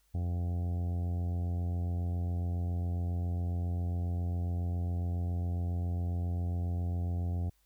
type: harmonic tone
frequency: 87.31 Hz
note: F2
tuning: in tune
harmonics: 1 / 2 / 3 / 4 / 5 / 6 / 7 / 8 / 9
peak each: -30 / -41 / -47 / -53 / -54 / -58 / -58 / -53 / -58 dBFS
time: 0.14-7.5 s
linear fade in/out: 10 ms
effects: added 50 Hz sine -70 dBFS peak until 7.65 s + white hiss -73 dBFS RMS until 7.65 s